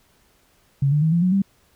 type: tone with pitch steps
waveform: sine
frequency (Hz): 138.59 / 148.54 / 159.2 / 170.62 / 182.87 / 196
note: C#3 / D3 / D#3 / F3 / F#3 / G3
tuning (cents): 0 / +20 / +40 / -40 / -20 / 0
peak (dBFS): -15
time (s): 0.82-1.42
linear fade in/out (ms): 5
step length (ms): 100
effects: pink hiss -60 dBFS RMS until 1.75 s

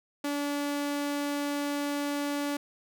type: tone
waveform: sawtooth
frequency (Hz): 287.8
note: D4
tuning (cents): -35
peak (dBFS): -25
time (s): 0.24-2.57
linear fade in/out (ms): 5
effects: none

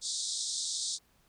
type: band-pass noise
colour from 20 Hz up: pink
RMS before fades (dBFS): -35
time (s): 0.01-0.99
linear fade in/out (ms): 50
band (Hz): 3600 to 8900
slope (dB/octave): 96
effects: pink hiss -68 dBFS RMS until 1.28 s

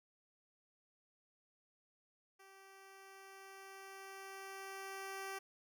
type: tone with level ramp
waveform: 10% pulse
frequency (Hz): 388.1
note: G4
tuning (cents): -17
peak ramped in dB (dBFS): -51 to -34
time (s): 2.39-5.39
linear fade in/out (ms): 10
effects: none

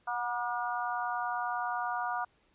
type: harmonic tone with a mistuned harmonic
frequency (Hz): 239.9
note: A#3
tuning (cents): +50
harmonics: 3 / 4 / 5 / 6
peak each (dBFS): -35 / -36 / -37 / -38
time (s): 0.07-2.25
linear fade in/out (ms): 10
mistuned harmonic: 3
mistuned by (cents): +23
effects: pink hiss -69 dBFS RMS until 2.54 s + resampled to 8000 Hz

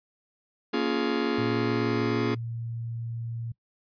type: chord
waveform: 45% pulse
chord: Bb minor seventh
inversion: none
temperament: just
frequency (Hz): 233.1 / 279.7 / 349.6 / 419.5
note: Bb3 / Db4 / F4 / Ab4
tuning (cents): 0 / +16 / +2 / +17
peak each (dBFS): -30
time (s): 0.73-2.35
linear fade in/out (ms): 10
type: tone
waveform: sine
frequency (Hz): 115.9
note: A#2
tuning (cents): -10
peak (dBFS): -31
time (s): 1.38-3.52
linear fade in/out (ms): 5
effects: noise-tail reverb RT60 0.1 s tail -23 dB re dry + resampled to 11025 Hz

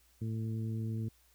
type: harmonic tone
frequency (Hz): 111.3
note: A2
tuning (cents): +20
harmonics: 1 / 2 / 3 / 4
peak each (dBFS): -34 / -40 / -47 / -53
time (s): 0.21-1.09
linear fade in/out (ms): 10
effects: added 60 Hz sine -68 dBFS peak until 1.34 s + white hiss -68 dBFS RMS until 1.34 s

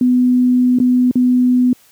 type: tone with dropouts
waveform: sine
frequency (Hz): 249.7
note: B3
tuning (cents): +19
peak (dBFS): -9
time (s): 0.01-1.73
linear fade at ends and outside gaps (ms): 2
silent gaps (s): 0.787-0.8 / 1.112-1.155
effects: white hiss -50 dBFS RMS until 1.91 s + high-pass 80 Hz 12 dB/octave

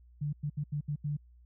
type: tone bursts at uneven times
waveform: sine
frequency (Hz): 146.83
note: D3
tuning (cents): 0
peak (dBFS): -30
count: 6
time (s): 0.21-0.33 / 0.43-0.5 / 0.57-0.64 / 0.72-0.81 / 0.88-0.96 / 1.04-1.17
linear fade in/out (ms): 10
effects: added 60 Hz sine -55 dBFS peak until 1.45 s

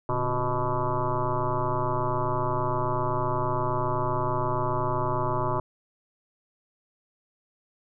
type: tone with frequency modulation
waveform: sine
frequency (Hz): 493.9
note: B4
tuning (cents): 0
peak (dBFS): -23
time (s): 0.09-5.6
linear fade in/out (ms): 2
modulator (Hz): 127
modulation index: 5.2
effects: none

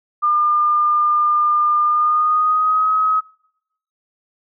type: tone with pitch glide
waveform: sine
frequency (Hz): 1204 to 1271.9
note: D6 to D#6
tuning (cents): +43 to +38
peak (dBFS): -13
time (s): 0.22-3.21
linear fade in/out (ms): 20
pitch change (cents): +95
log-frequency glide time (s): 1.84-2.91
effects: noise-tail reverb RT60 0.8 s tail -23 dB re dry

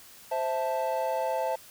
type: chord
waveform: triangle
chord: A minor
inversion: first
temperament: equal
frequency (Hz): 523.3 / 659.3 / 880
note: C5 / E5 / A5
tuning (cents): 0 / 0 / 0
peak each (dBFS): -29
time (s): 0.31-1.56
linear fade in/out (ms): 10
effects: white hiss -51 dBFS RMS until 1.7 s

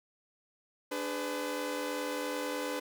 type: chord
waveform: sawtooth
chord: G# diminished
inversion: second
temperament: equal with one note detuned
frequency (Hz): 293.7 / 415.3 / 504.6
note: D4 / G#4 / B4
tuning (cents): 0 / 0 / +37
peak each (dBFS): -34 / -38 / -32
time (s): 0.91-2.8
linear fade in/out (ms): 10
effects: none

